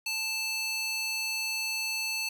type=tone with high-pass filter; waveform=square; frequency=880 Hz; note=A5; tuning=in tune; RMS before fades=-32 dBFS; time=0.06-2.29 s; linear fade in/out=5 ms; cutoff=3200 Hz; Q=2.1; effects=none